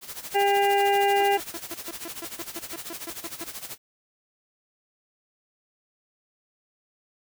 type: noise with tremolo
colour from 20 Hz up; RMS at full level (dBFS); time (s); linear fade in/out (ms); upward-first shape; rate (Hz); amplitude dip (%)
white; -35; 0.01-3.78; 50; sine; 13; 75
type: harmonic tone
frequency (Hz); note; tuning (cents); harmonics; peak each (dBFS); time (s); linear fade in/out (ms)
400.8; G4; +38; 1 / 2 / 4 / 5 / 6 / 7; -23 / -21 / -33 / -32 / -38 / -32; 0.34-1.38; 20
type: tone bursts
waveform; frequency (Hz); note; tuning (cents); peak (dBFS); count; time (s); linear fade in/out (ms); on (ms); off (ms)
sawtooth; 336.3; E4; +35; -30; 14; 1.2-3.44; 2; 30; 140
effects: none